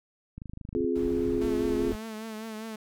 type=click train; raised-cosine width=5 ms; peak=-27 dBFS; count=13; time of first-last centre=0.38-0.845 s; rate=25.8 Hz
type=chord; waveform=sine; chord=F minor; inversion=second; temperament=just; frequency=261.9 / 349.2 / 419.1 Hz; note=C4 / F4 / Ab4; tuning=+2 / 0 / +16 cents; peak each=-29 dBFS; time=0.75-1.92 s; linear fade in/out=0 ms
type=noise; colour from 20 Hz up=brown; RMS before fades=-38 dBFS; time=0.95-1.96 s; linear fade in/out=10 ms
type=tone with vibrato; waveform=sawtooth; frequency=219.8 Hz; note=A3; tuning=2 cents flat; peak=-32 dBFS; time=1.41-2.76 s; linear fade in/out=5 ms; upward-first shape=triangle; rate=5 Hz; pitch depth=54 cents each way
effects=none